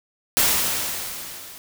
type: noise with level ramp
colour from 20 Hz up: white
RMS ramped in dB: -17 to -41 dBFS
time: 0.37-1.58 s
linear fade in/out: 0 ms
effects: none